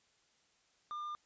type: tone with hard clipping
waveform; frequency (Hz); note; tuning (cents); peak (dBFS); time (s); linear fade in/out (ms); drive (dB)
sine; 1202; D6; +40; -40; 0.91-1.15; 0; 3
effects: white hiss -72 dBFS RMS until 1.25 s + resampled to 16000 Hz